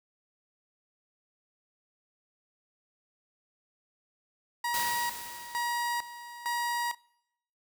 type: tone with tremolo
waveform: 30% pulse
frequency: 954 Hz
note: A#5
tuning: 40 cents sharp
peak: -26 dBFS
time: 4.64-6.95 s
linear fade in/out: 5 ms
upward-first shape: square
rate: 1.1 Hz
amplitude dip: 80%
type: noise with exponential decay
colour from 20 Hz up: white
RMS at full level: -33 dBFS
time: 4.74-6.58 s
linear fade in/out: 1 ms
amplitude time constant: 400 ms
effects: noise-tail reverb RT60 0.8 s tail -25 dB re dry